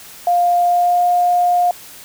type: tone with pitch glide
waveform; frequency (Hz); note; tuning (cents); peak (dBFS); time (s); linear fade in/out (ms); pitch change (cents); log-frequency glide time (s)
sine; 703 to 709.5; F5 to F5; +11 to +27; -11; 0.27-1.71; 2; +16; 0.63-1.06
effects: white hiss -38 dBFS RMS until 2.04 s